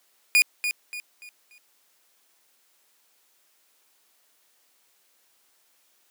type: tone with echo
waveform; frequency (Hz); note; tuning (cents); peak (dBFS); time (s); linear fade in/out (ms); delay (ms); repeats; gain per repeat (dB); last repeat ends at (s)
40% pulse; 2447; D#7; -29; -14; 0.35-0.42; 0; 290; 4; -9; 1.58
effects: white hiss -65 dBFS RMS until 6.1 s + high-pass 300 Hz 12 dB/octave